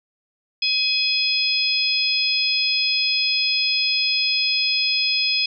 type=harmonic tone; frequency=840 Hz; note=G#5; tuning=19 cents sharp; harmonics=3 / 4 / 5 / 6; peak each=-23 / -25 / -27 / -21 dBFS; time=0.62-5.46 s; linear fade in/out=5 ms; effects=none